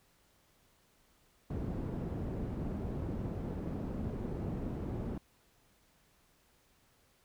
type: low-pass noise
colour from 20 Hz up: white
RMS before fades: -38 dBFS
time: 1.5-5.18 s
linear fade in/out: 5 ms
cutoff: 250 Hz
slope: 12 dB/octave
effects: pink hiss -69 dBFS RMS until 7.24 s